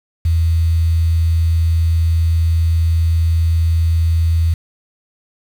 sine tone with quantisation, 82.5 Hz, E2, 2 cents sharp, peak -11 dBFS, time 0.25-4.54 s, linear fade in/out 5 ms, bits 6, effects none

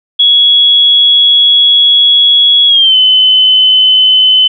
sine tone with pitch glide, 3349 to 3036 Hz, G#7 to F#7, +14 to +44 cents, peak -3 dBFS, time 0.19-4.48 s, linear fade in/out 10 ms, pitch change -170 cents, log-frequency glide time 2.67-2.96 s, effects none

